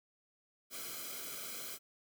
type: noise with comb filter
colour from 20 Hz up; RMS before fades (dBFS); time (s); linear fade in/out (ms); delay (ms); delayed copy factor
white; -44; 0.7-1.79; 50; 1.1; -0.85
effects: none